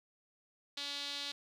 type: tone with band-pass filter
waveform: sawtooth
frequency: 284.6 Hz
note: C#4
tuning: 46 cents sharp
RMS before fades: -41 dBFS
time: 0.77-1.32 s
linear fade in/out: 5 ms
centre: 3900 Hz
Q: 3.7
effects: none